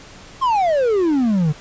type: exponential sweep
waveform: triangle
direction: down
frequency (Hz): 1096 to 143.5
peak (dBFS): -12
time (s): 0.41-1.53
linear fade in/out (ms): 20
effects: pink hiss -41 dBFS RMS until 1.6 s + resampled to 16000 Hz